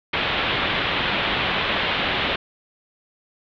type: low-pass noise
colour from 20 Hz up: white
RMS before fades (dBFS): -23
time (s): 0.13-2.36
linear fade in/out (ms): 5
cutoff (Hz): 3600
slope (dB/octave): 48
effects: none